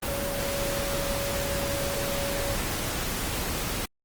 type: tone in noise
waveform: sine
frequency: 561 Hz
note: C#5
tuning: 21 cents sharp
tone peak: -31 dBFS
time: 0.07-2.56 s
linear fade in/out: 10 ms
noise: pink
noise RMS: -30 dBFS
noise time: 0.02-3.86 s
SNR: -4 dB
effects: Opus 24 kbps